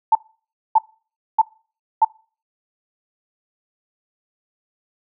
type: tone bursts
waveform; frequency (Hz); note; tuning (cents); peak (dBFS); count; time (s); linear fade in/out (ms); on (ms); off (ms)
sine; 886; A5; +12; -9; 4; 0.12-2.048; 5; 32; 600
effects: noise-tail reverb RT60 0.4 s tail -23 dB re dry